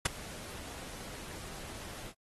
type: noise with ADSR envelope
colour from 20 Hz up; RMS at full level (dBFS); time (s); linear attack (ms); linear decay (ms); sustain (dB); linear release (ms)
pink; -24; 0.05-2.14; 9; 14; -22; 68
effects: AAC 32 kbps